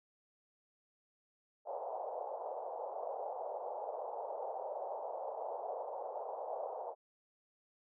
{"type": "band-pass noise", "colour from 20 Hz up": "white", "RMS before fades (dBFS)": -42, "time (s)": [1.65, 6.95], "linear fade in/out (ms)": 50, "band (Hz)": [480, 850], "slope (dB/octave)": 48, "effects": []}